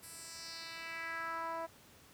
10% pulse tone with band-pass filter sweep, 329.6 Hz, E4, in tune, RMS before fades -43 dBFS, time 0.02-1.67 s, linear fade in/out 20 ms, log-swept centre 11000 to 730 Hz, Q 2.2, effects pink hiss -60 dBFS RMS until 2.13 s + high-pass 80 Hz 12 dB/octave

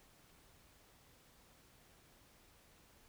silence, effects pink hiss -66 dBFS RMS until 3.08 s

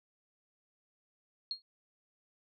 sine tone with exponential decay, 4273 Hz, C8, 36 cents sharp, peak -30 dBFS, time 1.51-1.62 s, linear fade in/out 1 ms, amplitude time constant 23 ms, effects none

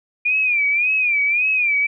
sine tone with vibrato, 2413 Hz, D7, 46 cents sharp, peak -15 dBFS, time 0.25-1.87 s, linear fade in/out 10 ms, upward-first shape sine, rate 1.8 Hz, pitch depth 110 cents each way, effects none

